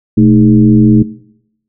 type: tone with frequency modulation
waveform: sine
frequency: 217.3 Hz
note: A3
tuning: 21 cents flat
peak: -3 dBFS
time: 0.17-1.03 s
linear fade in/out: 10 ms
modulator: 94.7 Hz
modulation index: 1
effects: noise-tail reverb RT60 0.8 s tail -20 dB re dry